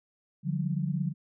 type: tone cluster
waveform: sine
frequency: 146.6 / 175.8 / 192.9 Hz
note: D3 / F3 / G3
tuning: -3 / +12 / -28 cents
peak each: -30 / -31 / -35 dBFS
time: 0.43-1.14 s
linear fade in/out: 50 ms
effects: none